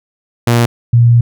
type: tone pair in turn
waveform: sawtooth / sine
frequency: 118.5 / 118.5 Hz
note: A#2 / A#2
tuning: +29 / +29 cents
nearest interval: unison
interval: 0 cents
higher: neither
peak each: -4 dBFS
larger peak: neither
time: 0.47-0.66 / 0.93-1.21 s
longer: second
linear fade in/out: 5 ms
effects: none